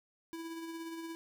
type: tone with tremolo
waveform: square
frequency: 329.6 Hz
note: E4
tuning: in tune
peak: -40 dBFS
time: 0.33-1.15 s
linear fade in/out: 0 ms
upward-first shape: sine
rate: 17 Hz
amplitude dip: 35%
effects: none